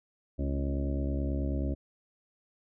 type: harmonic tone with a mistuned harmonic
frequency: 69.3 Hz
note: C#2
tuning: in tune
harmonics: 1 / 2 / 3 / 4 / 5 / 6 / 7 / 8 / 9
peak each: -30 / -37 / -40 / -36 / -41 / -51 / -52 / -43 / -45 dBFS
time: 0.38-1.75 s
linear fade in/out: 20 ms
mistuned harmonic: 3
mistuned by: +60 cents
effects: none